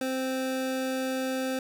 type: tone pair together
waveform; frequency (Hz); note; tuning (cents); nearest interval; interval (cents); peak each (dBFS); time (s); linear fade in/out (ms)
square; 261.9 / 521; C4 / C5; +2 / -7; octave; 1191; -31 / -32; 0.01-1.59; 2
effects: none